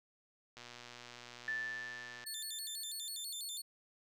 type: click train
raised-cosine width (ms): 0.2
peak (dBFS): -33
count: 203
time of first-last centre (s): 0.57-2.239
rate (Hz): 121
type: tone with exponential decay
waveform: sine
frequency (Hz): 1760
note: A6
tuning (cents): 0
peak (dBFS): -34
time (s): 1.48-3.23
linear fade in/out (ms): 1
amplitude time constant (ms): 380
type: tone with vibrato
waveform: 20% pulse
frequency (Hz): 3951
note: B7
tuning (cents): 0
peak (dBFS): -35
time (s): 2.26-3.62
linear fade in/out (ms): 10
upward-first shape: square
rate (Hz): 6.1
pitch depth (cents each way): 180
effects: none